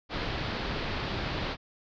pink low-pass noise, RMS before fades -33 dBFS, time 0.09-1.57 s, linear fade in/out 50 ms, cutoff 4700 Hz, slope 48 dB/octave, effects none

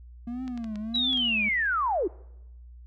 triangle tone with vibrato, 233.1 Hz, A#3, in tune, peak -29 dBFS, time 0.27-1.49 s, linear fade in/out 5 ms, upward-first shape triangle, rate 1.5 Hz, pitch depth 200 cents each way
clicks, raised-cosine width 0.2 ms, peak -28 dBFS, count 7, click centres 0.479 / 0.576 / 0.643 / 0.757 / 0.957 / 1.131 / 1.174 s
sine linear sweep, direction down, 3951 to 310.1 Hz, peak -23 dBFS, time 0.94-2.08 s, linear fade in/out 10 ms
effects noise-tail reverb RT60 0.9 s tail -24 dB re dry + added 60 Hz sine -44 dBFS peak until 2.86 s

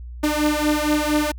sawtooth beating tone pair, 297.9 / 302.2 Hz, D4 / D4, +25 / +50 cents, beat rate 4.3 Hz, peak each -17 dBFS, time 0.23-1.32 s, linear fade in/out 10 ms, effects added 60 Hz sine -32 dBFS peak until 1.38 s

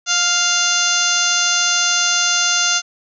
harmonic tone with a mistuned harmonic, 698.5 Hz, F5, in tune, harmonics 1 / 2 / 3 / 4 / 5 / 6 / 7 / 8 / 9 / 10, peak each -30 / -20 / -29 / -22 / -23 / -25 / -24 / -26 / -19 / -30 dBFS, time 0.06-2.82 s, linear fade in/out 50 ms, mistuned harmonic 1, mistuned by +25 cents, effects none

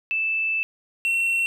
sine / triangle tone pair in turn, 2637 / 2716 Hz, E7 / F7, 0 / -49 cents, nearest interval minor second, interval 51 cents, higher second, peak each -21 / -18 dBFS, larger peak second, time 0.11-0.63 / 1.05-1.46 s, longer first, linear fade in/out 0 ms, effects none

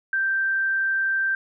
sine tone, 1568 Hz, G6, in tune, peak -20 dBFS, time 0.13-1.35 s, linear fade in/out 2 ms, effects none

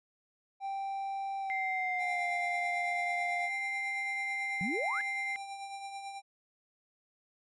triangle tone with pitch glide, 784 to 706.6 Hz, G5 to F5, 0 to +20 cents, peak -32 dBFS, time 0.6-3.5 s, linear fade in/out 50 ms, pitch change -180 cents, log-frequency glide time 1.39-2.25 s
sine tone, 2093 Hz, C7, in tune, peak -33 dBFS, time 1.5-5.36 s, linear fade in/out 0 ms
square tone with tremolo, 790 Hz, G5, 13 cents sharp, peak -39 dBFS, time 1.98-6.22 s, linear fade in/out 50 ms, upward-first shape triangle, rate 9.1 Hz, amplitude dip 50%
sine exponential sweep, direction up, 164.81 to 1760 Hz, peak -33 dBFS, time 4.61-5.01 s, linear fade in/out 0 ms
effects resampled to 24000 Hz

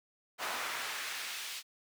brown noise with high-pass filter sweep, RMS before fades -39 dBFS, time 0.38-1.63 s, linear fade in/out 50 ms, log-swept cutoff 1000 to 3300 Hz, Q 1, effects none

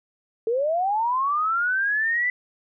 sine linear sweep, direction up, 436.2 to 2002 Hz, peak -20 dBFS, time 0.47-2.3 s, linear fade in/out 2 ms, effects none

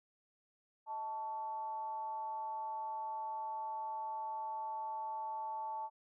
sine tone with frequency modulation, 880 Hz, A5, in tune, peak -38 dBFS, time 0.86-5.9 s, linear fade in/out 50 ms, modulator 246 Hz, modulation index 0.38, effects none

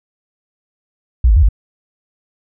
sine tone with pitch steps, 60.9 / 51.2 / 78.1 / 51.1 Hz, B1 / G#1 / D#2 / G#1, -24 / -24 / +7 / -27 cents, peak -6 dBFS, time 1.24-1.488 s, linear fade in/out 5 ms, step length 62 ms, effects none

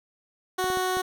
15% pulse tone, 370 Hz, F#4, in tune, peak -18 dBFS, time 0.58-1.02 s, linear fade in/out 10 ms
clicks, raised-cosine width 2 ms, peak -24 dBFS, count 4, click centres 0.642 / 0.702 / 0.772 / 0.97 s
effects none

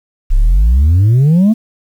sine exponential sweep, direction up, 30.82 to 230.2 Hz, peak -3 dBFS, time 0.3-1.54 s, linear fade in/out 20 ms, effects tanh soft clip ceiling -5 dBFS + 7-bit

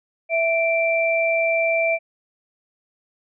sine tone pair together, 659.3 / 2349 Hz, E5 / D7, 0 / 0 cents, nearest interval octave + minor seventh, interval 2200 cents, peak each -19 / -21 dBFS, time 0.29-1.99 s, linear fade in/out 50 ms, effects none

